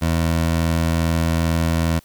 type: tone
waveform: 20% pulse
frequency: 82.41 Hz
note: E2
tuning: in tune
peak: -12 dBFS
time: 0.01-2 s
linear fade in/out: 20 ms
effects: white hiss -53 dBFS RMS until 2.04 s

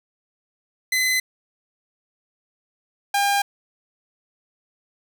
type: tone pair in turn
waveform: sawtooth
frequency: 2030 / 803.8 Hz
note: B6 / G5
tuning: +47 / +43 cents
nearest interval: octave + major third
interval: 1604 cents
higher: first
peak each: -15 / -14 dBFS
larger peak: second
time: 0.92-1.2 / 3.14-3.42 s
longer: neither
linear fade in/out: 5 ms
effects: none

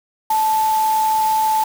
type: tone in noise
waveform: sine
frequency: 874 Hz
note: A5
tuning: 12 cents flat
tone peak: -14 dBFS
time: 0.3-1.64 s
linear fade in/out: 5 ms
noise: white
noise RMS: -30 dBFS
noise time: 0.3-1.64 s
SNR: +13 dB
effects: none

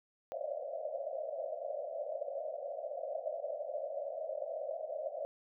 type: band-pass noise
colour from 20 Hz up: pink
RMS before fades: -40 dBFS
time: 0.32-5.25 s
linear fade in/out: 0 ms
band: 540 to 670 Hz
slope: 96 dB/octave
effects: none

